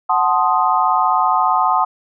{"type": "chord", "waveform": "sine", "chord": "F# diminished seventh", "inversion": "none", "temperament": "equal with one note detuned", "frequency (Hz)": [740, 874.9, 1046.5, 1244.5], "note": ["F#5", "A5", "C6", "Eb6"], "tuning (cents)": [0, -10, 0, 0], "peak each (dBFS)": -18, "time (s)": [0.09, 1.85], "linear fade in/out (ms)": 10, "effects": []}